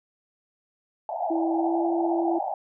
pink band-pass noise, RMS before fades -29 dBFS, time 1.09-2.54 s, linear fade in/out 2 ms, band 630 to 850 Hz, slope 96 dB/octave
sine tone with pitch glide, 329.6 to 336.7 Hz, E4 to E4, 0 to +37 cents, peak -23 dBFS, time 1.3-2.39 s, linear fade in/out 10 ms, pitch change +37 cents, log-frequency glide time 1.54-1.82 s
effects none

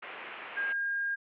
white low-pass noise, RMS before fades -43 dBFS, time 0.02-0.73 s, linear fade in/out 10 ms, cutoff 2800 Hz, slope 48 dB/octave
sine tone, 1616 Hz, G#6, 48 cents flat, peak -29 dBFS, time 0.56-1.16 s, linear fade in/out 20 ms
effects high-pass 400 Hz 12 dB/octave

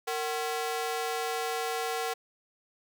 sawtooth ring-modulated tone, 609 Hz, D#5, 37 cents flat, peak -23 dBFS, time 0.07-2.14 s, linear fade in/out 10 ms, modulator 148 Hz, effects none

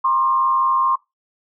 sine tone with frequency modulation, 1064 Hz, C6, 29 cents sharp, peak -14 dBFS, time 0.04-0.96 s, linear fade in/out 10 ms, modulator 105 Hz, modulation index 0.6, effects noise-tail reverb RT60 0.2 s tail -22 dB re dry

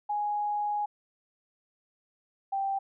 sine tone pair in turn, 830.6 / 784 Hz, G#5 / G5, 0 / 0 cents, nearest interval minor second, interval 100 cents, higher first, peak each -27 dBFS, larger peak neither, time 0.09-0.86 / 2.52-2.79 s, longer first, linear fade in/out 10 ms, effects none

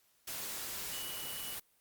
sine tone in noise, 2945 Hz, F#7, 9 cents flat, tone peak -45 dBFS, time 0.92-1.55 s, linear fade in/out 10 ms, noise white, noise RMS -41 dBFS, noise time 0.27-1.6 s, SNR -7 dB, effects white hiss -71 dBFS RMS until 1.8 s + Opus 48 kbps

